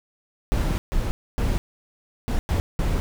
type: noise bursts at uneven times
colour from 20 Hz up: brown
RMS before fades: -22 dBFS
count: 6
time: 0.52-0.78 / 0.92-1.11 / 1.38-1.58 / 2.28-2.39 / 2.49-2.6 / 2.79-3 s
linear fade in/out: 0 ms
effects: none